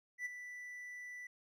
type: tone with ADSR envelope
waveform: triangle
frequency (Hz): 1975.5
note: B6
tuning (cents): 0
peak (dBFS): -34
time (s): 0.18-1.27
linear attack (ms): 75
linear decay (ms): 18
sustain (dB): -10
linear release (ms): 4
effects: none